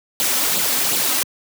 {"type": "noise with flanger", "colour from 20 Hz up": "white", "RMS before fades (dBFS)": -19, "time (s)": [0.2, 1.23], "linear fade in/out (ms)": 0, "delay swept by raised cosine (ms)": [0.24, 3.94], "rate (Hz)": 2.7, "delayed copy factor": 0.6, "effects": ["high-pass 150 Hz 12 dB/octave"]}